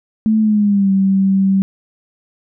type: tone with pitch glide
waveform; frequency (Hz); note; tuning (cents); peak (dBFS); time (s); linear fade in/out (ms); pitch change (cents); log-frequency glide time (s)
sine; 218.3 to 193.36; A3 to G3; -13 to -23; -10; 0.26-1.62; 0; -210; 0.4-0.91
effects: none